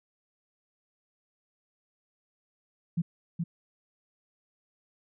sine tone with echo, 169.2 Hz, E3, 45 cents sharp, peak -24 dBFS, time 2.97-3.02 s, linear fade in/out 10 ms, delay 420 ms, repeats 1, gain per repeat -3 dB, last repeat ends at 3.44 s, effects none

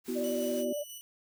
white noise, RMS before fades -47 dBFS, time 0.04-0.65 s, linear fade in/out 50 ms
sine chord, B suspended fourth, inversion none, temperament equal with one note detuned, 246.9 / 329.6 / 375.6 Hz, B3 / E4 / F#4, 0 / 0 / +26 cents, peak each -34 / -39 / -35 dBFS, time 0.08-0.73 s, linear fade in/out 5 ms
sine tone with vibrato, 587.3 Hz, D5, in tune, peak -32 dBFS, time 0.15-0.84 s, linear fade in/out 20 ms, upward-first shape sine, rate 18 Hz, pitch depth 33 cents each way
10% pulse tone with tremolo, 2960 Hz, F#7, in tune, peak -34 dBFS, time 0.24-1.01 s, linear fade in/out 0 ms, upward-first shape square, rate 6.1 Hz, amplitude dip 35%
effects none

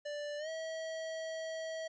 square tone with pitch glide, 587.3 to 644.2 Hz, D5 to E5, 0 to -40 cents, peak -39 dBFS, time 0.05-1.88 s, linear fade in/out 10 ms, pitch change +160 cents, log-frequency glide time 0.38-0.49 s, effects resampled to 16000 Hz + 12-bit

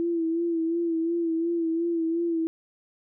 sine tone with vibrato, 333.4 Hz, E4, 20 cents sharp, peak -23 dBFS, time 0-2.47 s, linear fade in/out 0 ms, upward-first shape sine, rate 2.8 Hz, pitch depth 46 cents each way, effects none

